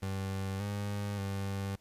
30% pulse tone with pitch steps, 96.6 / 101.9 / 98.2 Hz, G2 / G#2 / G2, -25 / -32 / +4 cents, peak -31 dBFS, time 0.02-1.76 s, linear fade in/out 10 ms, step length 580 ms, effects pink hiss -68 dBFS RMS until 1.8 s + resampled to 32000 Hz

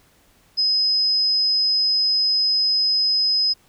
sine tone, 5060 Hz, D#8, 28 cents sharp, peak -16 dBFS, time 0.57-3.54 s, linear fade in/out 20 ms, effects pink hiss -57 dBFS RMS until 3.68 s

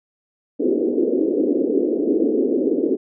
pink band-pass noise, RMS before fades -19 dBFS, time 0.59-2.97 s, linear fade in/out 20 ms, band 260 to 470 Hz, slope 48 dB/octave, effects none

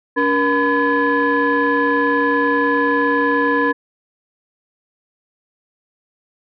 sine tone cluster, 285.2 / 474.5 / 1008 / 1701 Hz, C#4 / A#4 / B5 / G#6, +49 / +31 / +35 / +41 cents, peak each -18 dBFS, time 0.16-3.73 s, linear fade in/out 20 ms, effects tanh soft clip ceiling -8 dBFS

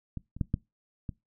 clicks, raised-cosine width 5 ms, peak -23 / -29 / -15 / -14 / -22 dBFS, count 5, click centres 0.173 / 0.366 / 0.412 / 0.541 / 1.092 s, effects noise-tail reverb RT60 0.2 s tail -22 dB re dry

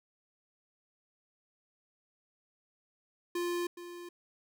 square tone with echo, 349.2 Hz, F4, in tune, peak -32 dBFS, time 3.35-3.67 s, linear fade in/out 5 ms, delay 420 ms, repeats 1, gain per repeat -12 dB, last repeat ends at 4.09 s, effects none

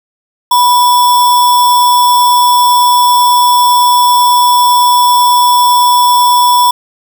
sine tone with sample-and-hold, 981 Hz, B5, 12 cents flat, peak -4 dBFS, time 0.51-6.71 s, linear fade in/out 5 ms, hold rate 4410 Hz, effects none

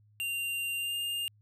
square tone with pitch glide, 2780 to 2811 Hz, F7 to F7, -9 to +11 cents, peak -32 dBFS, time 0.2-1.28 s, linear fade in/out 0 ms, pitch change +20 cents, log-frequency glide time 0.77-0.95 s, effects added 105 Hz sine -60 dBFS peak until 1.41 s

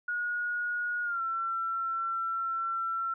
sine tone with pitch glide, 1446 to 1349.2 Hz, F#6 to E6, -40 to +40 cents, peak -29 dBFS, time 0.08-3.14 s, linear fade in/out 5 ms, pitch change -120 cents, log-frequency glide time 1.03-1.22 s, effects none

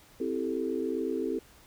sine chord, A minor seventh, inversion first, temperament equal, 261.6 / 329.6 / 392 / 440 Hz, C4 / E4 / G4 / A4, 0 / 0 / 0 / 0 cents, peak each -34 dBFS, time 0.2-1.39 s, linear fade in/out 5 ms, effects pink hiss -57 dBFS RMS until 1.66 s

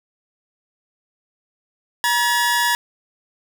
sawtooth tone pair together, 954.9 / 1706 Hz, A#5 / G#6, +41 / +46 cents, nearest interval minor seventh, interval 1005 cents, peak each -15 / -16 dBFS, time 2.04-2.75 s, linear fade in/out 0 ms, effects none

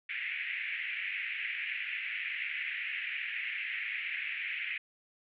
pink band-pass noise, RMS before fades -37 dBFS, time 0.09-4.78 s, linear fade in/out 5 ms, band 1900 to 2600 Hz, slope 48 dB/octave, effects none

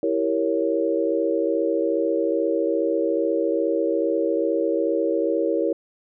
sine chord, E diminished seventh, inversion none, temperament equal, 329.6 / 392 / 466.2 / 554.4 Hz, E4 / G4 / Bb4 / Db5, 0 / 0 / 0 / 0 cents, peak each -24 / -27 / -24 / -25 dBFS, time 0.03-5.73 s, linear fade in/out 2 ms, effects none

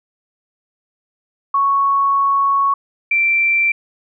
sine tone pair in turn, 1108.7 / 2349 Hz, C#6 / D7, 0 / 0 cents, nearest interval octave + minor second, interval 1300 cents, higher second, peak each -12 dBFS, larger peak neither, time 1.54-2.74 / 3.11-3.72 s, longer first, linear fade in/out 5 ms, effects none

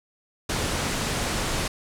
pink low-pass noise, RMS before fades -27 dBFS, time 0.49-1.68 s, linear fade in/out 5 ms, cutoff 10000 Hz, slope 24 dB/octave, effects none

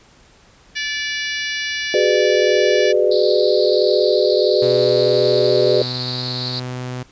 harmonic tone, 580 Hz, D5, 22 cents flat, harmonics 3 / 4 / 5 / 6 / 7 / 8 / 9 / 10, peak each -25 / -27 / -29 / -31 / -32 / -33 / -34 / -35 dBFS, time 0.75-2.93 s, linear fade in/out 20 ms
sine chord, G# half-diminished seventh, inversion third, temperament just, 373.8 / 415.3 / 498.4 / 598 Hz, F#4 / G#4 / B4 / D5, +18 / 0 / +16 / +31 cents, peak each -18 dBFS, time 1.94-5.82 s, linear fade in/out 2 ms
pink band-pass noise, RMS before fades -27 dBFS, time 3.11-6.6 s, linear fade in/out 5 ms, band 3900 to 4700 Hz, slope 96 dB/octave
sawtooth tone with pitch glide, 124.8 to 125.81 Hz, B2 to B2, +19 to +32 cents, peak -21 dBFS, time 4.62-7.03 s, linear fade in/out 5 ms, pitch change +13 cents, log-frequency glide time 5.23-6.6 s
effects pink hiss -50 dBFS RMS until 7.11 s + resampled to 16000 Hz

